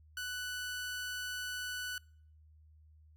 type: tone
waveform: sawtooth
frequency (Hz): 1487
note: F#6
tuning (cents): +8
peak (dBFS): -34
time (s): 0.17-1.98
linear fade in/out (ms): 2
effects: noise-tail reverb RT60 0.6 s tail -26 dB re dry + added 77 Hz sine -58 dBFS peak until 3.16 s